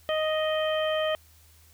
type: harmonic tone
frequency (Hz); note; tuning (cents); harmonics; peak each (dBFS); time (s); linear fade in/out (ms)
623; D#5; +2; 1 / 2 / 3 / 4 / 5; -25 / -34 / -35 / -41 / -34; 0.09-1.15; 0
effects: added 79 Hz sine -56 dBFS peak until 1.73 s + white hiss -59 dBFS RMS until 1.73 s